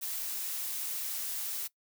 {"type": "noise", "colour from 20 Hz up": "blue", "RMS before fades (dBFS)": -36, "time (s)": [0.01, 1.68], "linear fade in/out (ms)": 20, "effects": ["noise-tail reverb RT60 0.1 s tail -20 dB re dry"]}